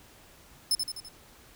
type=tone with echo; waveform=sawtooth; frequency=5240 Hz; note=E8; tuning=11 cents flat; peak=-20 dBFS; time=0.71-0.75 s; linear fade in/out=2 ms; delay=84 ms; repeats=4; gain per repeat=-5 dB; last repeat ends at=1.086 s; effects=pink hiss -55 dBFS RMS until 1.55 s